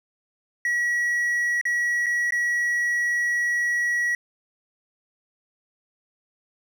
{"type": "tone with dropouts", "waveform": "triangle", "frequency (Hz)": 1923, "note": "B6", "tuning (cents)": -47, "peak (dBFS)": -19, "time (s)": [0.65, 4.15], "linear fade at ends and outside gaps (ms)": 2, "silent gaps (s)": [[1.613, 1.653], [2.061, 2.065], [2.307, 2.322]], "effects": []}